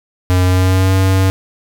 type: tone with pitch glide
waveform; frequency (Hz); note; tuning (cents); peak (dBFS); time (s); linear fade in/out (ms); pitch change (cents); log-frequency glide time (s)
square; 91.4 to 95.01; F#2 to F#2; -21 to +46; -10; 0.3-1.3; 0; +67; 0.44-0.94
effects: none